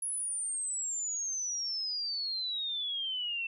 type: exponential sweep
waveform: sine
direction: down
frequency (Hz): 10548 to 2671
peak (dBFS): -32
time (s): 0.02-3.47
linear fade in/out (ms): 5
effects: none